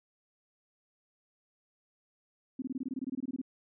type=tone bursts; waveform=sine; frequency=261.6 Hz; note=C4; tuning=in tune; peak=-32 dBFS; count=16; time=2.59-3.416 s; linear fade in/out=5 ms; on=31 ms; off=22 ms; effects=none